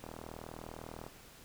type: click train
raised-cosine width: 1 ms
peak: -30 dBFS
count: 42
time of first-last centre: 0.04-1.065 s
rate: 40 Hz
effects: pink hiss -56 dBFS RMS until 1.44 s